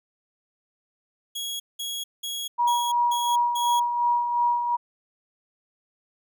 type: tone bursts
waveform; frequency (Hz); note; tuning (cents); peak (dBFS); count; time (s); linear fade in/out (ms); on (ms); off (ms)
sawtooth; 3322; G#7; 0; -26; 6; 1.35-3.8; 10; 250; 190
type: tone with tremolo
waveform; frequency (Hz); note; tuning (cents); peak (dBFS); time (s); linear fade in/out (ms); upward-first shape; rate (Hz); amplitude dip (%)
sine; 958; A#5; +47; -18; 2.58-4.77; 20; sine; 2.8; 50
effects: none